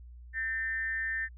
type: tone with frequency modulation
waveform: sine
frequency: 1800 Hz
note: A6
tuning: 39 cents sharp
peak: -30 dBFS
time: 0.33-1.29 s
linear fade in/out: 50 ms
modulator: 227 Hz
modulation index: 0.48
effects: added 60 Hz sine -46 dBFS peak until 1.37 s